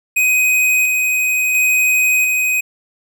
square tone with tremolo, 2508 Hz, D#7, 13 cents sharp, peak -12 dBFS, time 0.16-2.61 s, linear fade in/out 10 ms, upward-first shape square, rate 0.72 Hz, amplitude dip 25%, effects none

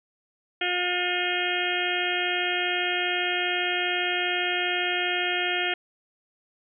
harmonic tone, 357.5 Hz, F4, 41 cents sharp, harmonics 1 / 2 / 4 / 5 / 6 / 7 / 8 / 9, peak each -32 / -32 / -32 / -32 / -32 / -32 / -32 / -32 dBFS, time 0.61-5.74 s, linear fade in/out 5 ms, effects none

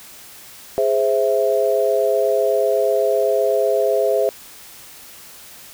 sine chord, Ab augmented, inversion none, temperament equal, 415.3 / 523.3 / 659.3 Hz, Ab4 / C5 / E5, 0 / 0 / 0 cents, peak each -19 dBFS, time 0.78-4.29 s, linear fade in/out 0 ms, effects white hiss -41 dBFS RMS until 5.73 s

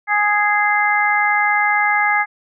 harmonic tone, 415.3 Hz, G#4, in tune, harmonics 2 / 3 / 4 / 5, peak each -18 / -22 / -19 / -18 dBFS, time 0.07-2.26 s, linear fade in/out 50 ms, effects none

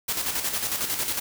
white noise with tremolo, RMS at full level -26 dBFS, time 0.08-1.2 s, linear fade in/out 10 ms, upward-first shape square, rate 11 Hz, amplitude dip 50%, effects none

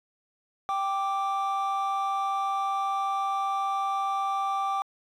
triangle tone pair together, 784 / 1174.7 Hz, G5 / D6, 0 / 0 cents, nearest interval perfect fifth, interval 700 cents, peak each -26 dBFS, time 0.69-4.82 s, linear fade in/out 0 ms, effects tanh soft clip ceiling -16 dBFS

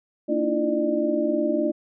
sine tone cluster, 230.4 / 293.9 / 318.4 / 338.1 / 599 Hz, A#3 / D4 / D#4 / E4 / D5, -20 / +1 / +40 / +44 / +34 cents, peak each -29 / -26 / -29 / -26 / -25 dBFS, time 0.28-1.72 s, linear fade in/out 20 ms, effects none

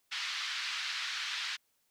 white band-pass noise, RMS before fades -37 dBFS, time 0.11-1.57 s, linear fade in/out 20 ms, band 1300 to 4500 Hz, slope 24 dB/octave, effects white hiss -75 dBFS RMS until 1.9 s

